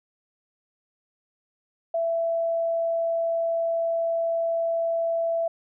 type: tone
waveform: sine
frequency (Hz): 666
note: E5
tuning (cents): +18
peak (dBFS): -22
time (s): 1.94-5.48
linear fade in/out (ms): 5
effects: none